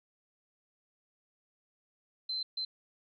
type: tone bursts at uneven times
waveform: sine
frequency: 4087 Hz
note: C8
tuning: 41 cents flat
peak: -32 dBFS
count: 2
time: 2.29-2.43 / 2.57-2.65 s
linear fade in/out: 5 ms
effects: MP3 96 kbps